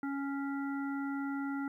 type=harmonic tone with a mistuned harmonic; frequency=277.6 Hz; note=C#4; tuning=3 cents sharp; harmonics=1 / 3 / 5 / 7; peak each=-34 / -45 / -43 / -51 dBFS; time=0.03-1.68 s; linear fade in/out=2 ms; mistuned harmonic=7; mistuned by=+18 cents; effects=12-bit